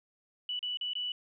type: tone with dropouts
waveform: sine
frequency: 2960 Hz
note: F#7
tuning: in tune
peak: -32 dBFS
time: 0.49-1.12 s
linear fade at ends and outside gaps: 2 ms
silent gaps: 0.592-0.628 / 0.772-0.811 / 0.934-0.953 s
effects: none